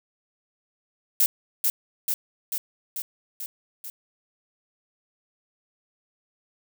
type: noise with echo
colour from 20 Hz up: violet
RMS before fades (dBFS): -19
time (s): 1.2-1.26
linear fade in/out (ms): 2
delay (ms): 440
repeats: 6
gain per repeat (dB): -3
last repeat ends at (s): 3.9
effects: none